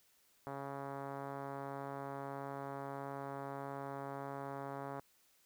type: tone with low-pass filter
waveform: 5% pulse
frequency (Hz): 138.59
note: C#3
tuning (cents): 0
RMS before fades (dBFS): -44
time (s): 0.47-5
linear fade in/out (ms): 0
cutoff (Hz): 980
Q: 1
effects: white hiss -71 dBFS RMS until 5.45 s